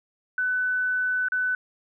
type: tone with dropouts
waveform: sine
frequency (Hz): 1500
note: F#6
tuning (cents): +23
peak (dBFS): -22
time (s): 0.38-1.55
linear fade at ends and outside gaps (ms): 2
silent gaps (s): 1.285-1.32
effects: none